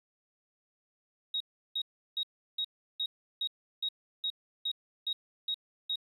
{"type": "tone bursts", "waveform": "triangle", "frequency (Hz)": 3783, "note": "A#7", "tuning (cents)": 25, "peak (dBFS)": -26, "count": 12, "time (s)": [1.34, 5.958], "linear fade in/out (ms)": 5, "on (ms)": 64, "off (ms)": 350, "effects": ["tanh soft clip ceiling -28 dBFS"]}